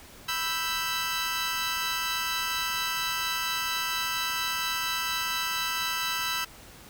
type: chord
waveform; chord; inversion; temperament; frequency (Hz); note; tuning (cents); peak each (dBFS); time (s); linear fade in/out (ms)
15% pulse; E minor; second; equal; 987.8 / 1318.5 / 1568; B5 / E6 / G6; 0 / 0 / 0; -27 / -24 / -27; 0.28-6.45; 10
effects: pink hiss -49 dBFS RMS until 6.89 s